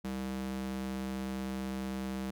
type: tone with high-pass filter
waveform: square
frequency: 65.41 Hz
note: C2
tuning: in tune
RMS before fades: -37 dBFS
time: 0.04-2.31 s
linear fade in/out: 10 ms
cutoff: 160 Hz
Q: 2.1
effects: none